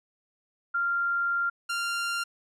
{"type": "tone pair in turn", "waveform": ["sine", "sawtooth"], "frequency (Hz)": [1390, 1390], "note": ["F6", "F6"], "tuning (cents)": [-9, -9], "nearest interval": "unison", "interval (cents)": 0, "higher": "neither", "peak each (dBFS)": [-24, -24], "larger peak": "neither", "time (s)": [[0.74, 1.5], [1.69, 2.24]], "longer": "first", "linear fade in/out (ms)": 10, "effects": ["low-pass 10000 Hz 12 dB/octave"]}